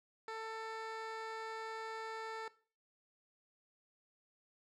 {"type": "tone with low-pass filter", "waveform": "15% pulse", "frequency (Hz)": 444.8, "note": "A4", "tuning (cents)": 19, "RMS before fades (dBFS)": -44, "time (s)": [0.28, 2.48], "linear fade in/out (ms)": 2, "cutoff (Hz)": 4800, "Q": 0.58, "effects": ["noise-tail reverb RT60 0.4 s tail -18 dB re dry"]}